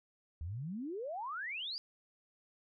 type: exponential sweep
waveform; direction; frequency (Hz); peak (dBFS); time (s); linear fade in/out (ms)
sine; up; 73.42 to 4978; -38; 0.41-1.78; 0
effects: none